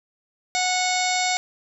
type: harmonic tone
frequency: 734 Hz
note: F#5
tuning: 14 cents flat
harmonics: 1 / 2 / 3 / 4 / 5 / 6 / 7 / 8 / 9 / 10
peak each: -24 / -34 / -26 / -38 / -30 / -31 / -33 / -32 / -39 / -30 dBFS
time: 0.55-1.37 s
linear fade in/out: 0 ms
effects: none